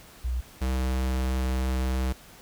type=tone pair in turn; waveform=sine / square; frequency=61.6 / 64.51 Hz; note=B1 / C2; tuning=-4 / -24 cents; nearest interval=minor second; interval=80 cents; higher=second; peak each=-25 dBFS; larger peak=neither; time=0.24-0.41 / 0.61-2.13 s; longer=second; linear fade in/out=10 ms; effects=pink hiss -50 dBFS RMS until 2.41 s